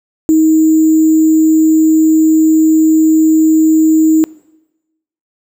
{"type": "tone with sample-and-hold", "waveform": "sine", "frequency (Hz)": 315.9, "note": "D#4", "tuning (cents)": 26, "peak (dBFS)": -5, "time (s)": [0.29, 4.24], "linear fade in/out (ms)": 0, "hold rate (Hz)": 7350, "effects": ["noise-tail reverb RT60 1.0 s tail -22 dB re dry"]}